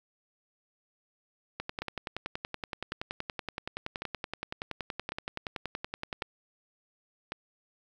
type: two click trains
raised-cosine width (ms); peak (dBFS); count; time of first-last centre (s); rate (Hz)
0.3; -19 / -18; 6 / 50; 1.82-7.321 / 1.6-6.223; 0.909 / 10.6
effects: 9-bit